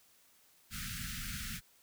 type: band-stop noise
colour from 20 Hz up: pink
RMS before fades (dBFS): -41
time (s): 0.7-1.61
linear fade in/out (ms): 50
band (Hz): 240 to 1300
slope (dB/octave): 96
effects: white hiss -66 dBFS RMS until 1.82 s